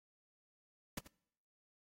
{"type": "noise with echo", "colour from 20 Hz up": "pink", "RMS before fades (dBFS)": -40, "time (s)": [0.97, 0.99], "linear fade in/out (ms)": 5, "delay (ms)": 87, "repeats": 1, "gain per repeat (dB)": -15, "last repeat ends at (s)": 1.077, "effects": ["noise-tail reverb RT60 0.8 s tail -26 dB re dry", "AAC 48 kbps"]}